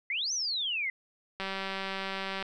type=exponential two-way sweep; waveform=sine; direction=up then down; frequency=2000 to 6272 to 2000 Hz; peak=-29 dBFS; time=0.1-0.9 s; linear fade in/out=2 ms; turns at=0.33 s
type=click train; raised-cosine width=0.3 ms; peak=-19 dBFS; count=199; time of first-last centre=1.4-2.426 s; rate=193 Hz
effects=none